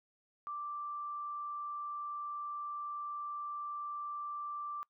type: tone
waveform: sine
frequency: 1174.7 Hz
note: D6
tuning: in tune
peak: -38 dBFS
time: 0.47-4.83 s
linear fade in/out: 0 ms
effects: noise-tail reverb RT60 0.1 s tail -23 dB re dry